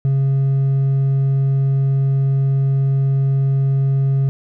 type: tone with hard clipping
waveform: sine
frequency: 136.1 Hz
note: C#3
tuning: 31 cents flat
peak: -14 dBFS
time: 0.05-4.29 s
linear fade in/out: 0 ms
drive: 2 dB
effects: none